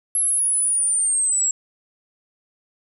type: linear sweep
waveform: sine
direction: down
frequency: 11175 to 7570 Hz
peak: -17 dBFS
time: 0.15-1.51 s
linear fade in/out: 2 ms
effects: 9-bit